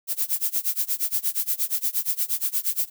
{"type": "noise with tremolo", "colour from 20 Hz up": "violet", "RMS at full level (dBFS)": -22, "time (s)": [0.07, 2.9], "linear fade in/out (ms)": 50, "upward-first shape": "sine", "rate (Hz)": 8.5, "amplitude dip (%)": 95, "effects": []}